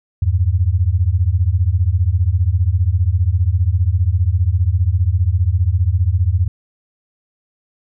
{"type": "beating tone pair", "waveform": "sine", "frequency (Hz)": [82.41, 97.41], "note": ["E2", "G2"], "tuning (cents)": [0, -10], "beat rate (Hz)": 15, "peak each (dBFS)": -15, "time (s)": [0.22, 6.48], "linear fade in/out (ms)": 5, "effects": []}